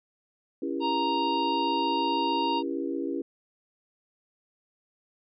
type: chord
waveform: sine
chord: C# diminished seventh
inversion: none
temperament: just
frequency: 277.2 / 332.6 / 399.1 / 479 Hz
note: C#4 / E4 / G4 / Bb4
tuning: 0 / +16 / +31 / +47 cents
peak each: -32 / -32 / -35 / -38 dBFS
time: 0.62-3.22 s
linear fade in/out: 5 ms
type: harmonic tone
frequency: 932.3 Hz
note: A#5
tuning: in tune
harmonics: 1 / 3 / 4 / 5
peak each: -26 / -35 / -39 / -41 dBFS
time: 0.8-2.63 s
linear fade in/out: 50 ms
effects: none